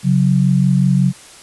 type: tone pair together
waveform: sine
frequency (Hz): 138.18 / 183.6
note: C#3 / F#3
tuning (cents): -5 / -13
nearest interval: perfect fourth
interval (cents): 492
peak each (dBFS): -13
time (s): 0.03-1.13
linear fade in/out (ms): 50
effects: white hiss -40 dBFS RMS until 1.42 s + resampled to 24000 Hz